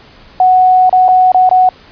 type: tone with dropouts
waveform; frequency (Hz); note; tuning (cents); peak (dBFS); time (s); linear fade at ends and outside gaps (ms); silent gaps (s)
sine; 740; F#5; 0; -4; 0.4-1.69; 2; 0.895-0.927 / 1.082-1.087 / 1.319-1.345 / 1.492-1.512
effects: pink hiss -40 dBFS RMS until 1.91 s + resampled to 11025 Hz